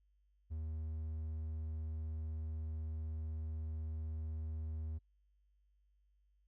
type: tone with hard clipping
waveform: triangle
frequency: 79 Hz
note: D#2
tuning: 27 cents sharp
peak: -40 dBFS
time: 0.5-4.99 s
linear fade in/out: 20 ms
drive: 6 dB
effects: noise-tail reverb RT60 0.1 s tail -26 dB re dry + added 50 Hz sine -70 dBFS peak until 6.47 s